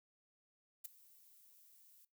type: noise with ADSR envelope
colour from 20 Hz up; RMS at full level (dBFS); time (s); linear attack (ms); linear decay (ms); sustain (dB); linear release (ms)
violet; -43; 0.84-2.05; 13; 10; -22; 4
effects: noise-tail reverb RT60 0.2 s tail -19 dB re dry